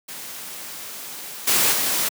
white noise with level steps, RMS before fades -35 / -18 / -22 dBFS, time 0.08-2.09 s, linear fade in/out 10 ms, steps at 1.47 / 1.72 s, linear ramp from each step 10 ms, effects high-pass 150 Hz 12 dB/octave

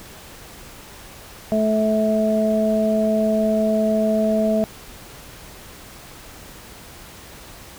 harmonic tone, 217 Hz, A3, 24 cents flat, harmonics 1 / 2 / 3, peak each -19 / -26 / -19 dBFS, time 1.52-4.64 s, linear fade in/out 0 ms, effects pink hiss -41 dBFS RMS until 7.78 s

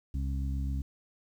harmonic tone, 67.7 Hz, C#2, 40 cents flat, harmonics 1 / 2 / 3 / 4, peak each -30 / -38 / -44 / -43 dBFS, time 0.14-0.82 s, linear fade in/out 5 ms, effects 10-bit

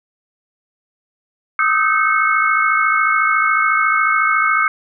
sine tone cluster, 1234 / 1288 / 1549 / 2180 Hz, D#6 / E6 / G6 / C#7, -15 / -41 / -21 / -29 cents, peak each -18 dBFS, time 1.59-4.68 s, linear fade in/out 2 ms, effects none

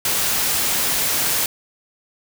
white noise, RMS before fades -20 dBFS, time 0.05-1.46 s, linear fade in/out 2 ms, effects none

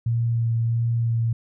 sine tone with vibrato, 116 Hz, A#2, 8 cents flat, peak -19 dBFS, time 0.06-1.33 s, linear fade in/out 5 ms, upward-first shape sine, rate 1.5 Hz, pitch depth 14 cents each way, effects none

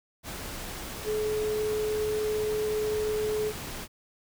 sine tone in noise, 427.4 Hz, G#4, 50 cents sharp, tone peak -26 dBFS, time 1.04-3.53 s, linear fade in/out 50 ms, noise pink, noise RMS -38 dBFS, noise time 0.23-3.88 s, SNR +9 dB, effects none

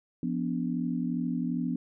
sine chord, B diminished, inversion second, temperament equal with one note detuned, 174.61 / 246.9 / 289.5 Hz, F3 / B3 / D4, 0 / 0 / -25 cents, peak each -32 / -30 / -35 dBFS, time 0.23-1.76 s, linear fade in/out 2 ms, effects none

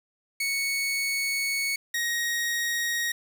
sawtooth tone pair in turn, 2217 / 1880.5 Hz, C#7 / A#6, 0 / +15 cents, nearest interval minor third, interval 285 cents, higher first, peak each -22 dBFS, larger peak neither, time 0.4-1.76 / 1.94-3.12 s, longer first, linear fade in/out 5 ms, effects 8-bit

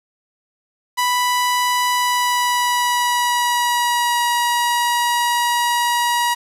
sawtooth tone with pitch glide, 987.8 to 958 Hz, B5 to A#5, 0 to +47 cents, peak -12 dBFS, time 0.97-6.35 s, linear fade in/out 20 ms, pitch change -53 cents, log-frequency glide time 1.91-4.22 s, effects resampled to 32000 Hz + 7-bit

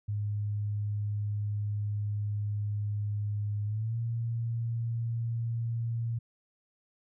sine tone with pitch glide, 103.83 to 115.87 Hz, G#2 to A#2, 0 to -10 cents, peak -29 dBFS, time 0.08-6.19 s, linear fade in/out 10 ms, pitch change +190 cents, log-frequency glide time 3.65-3.97 s, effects none

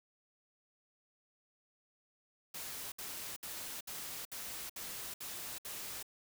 white noise bursts, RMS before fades -44 dBFS, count 8, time 2.54-6.028 s, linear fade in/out 5 ms, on 380 ms, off 64 ms, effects none

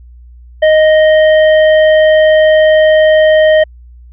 sine tone with hard clipping, 622.3 Hz, D#5, in tune, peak -6 dBFS, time 0.62-3.64 s, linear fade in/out 10 ms, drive 11 dB, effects added 60 Hz sine -33 dBFS peak until 4.12 s + resampled to 8000 Hz

